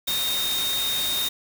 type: tone in noise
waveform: sine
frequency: 3700 Hz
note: A#7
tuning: 14 cents flat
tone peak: -24 dBFS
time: 0.07-1.29 s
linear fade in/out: 10 ms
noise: white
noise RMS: -29 dBFS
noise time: 0.07-1.29 s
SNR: +2 dB
effects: none